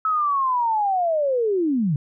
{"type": "linear sweep", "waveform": "sine", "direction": "down", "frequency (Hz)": [1300, 133.6], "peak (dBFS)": -18, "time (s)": [0.05, 1.96], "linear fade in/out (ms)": 2, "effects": []}